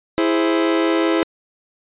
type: chord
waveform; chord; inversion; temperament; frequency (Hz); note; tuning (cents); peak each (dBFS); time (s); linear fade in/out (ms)
40% pulse; E augmented; none; equal; 329.6 / 415.3 / 523.3; E4 / G#4 / B#4; 0 / 0 / 0; -16 / -22 / -22; 0.18-1.23; 0
effects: resampled to 8000 Hz